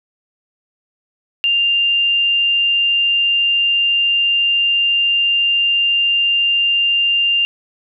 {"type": "tone", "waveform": "sine", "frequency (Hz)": 2794, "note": "F7", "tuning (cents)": 0, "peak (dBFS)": -12, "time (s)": [1.44, 7.45], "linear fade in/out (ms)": 0, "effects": []}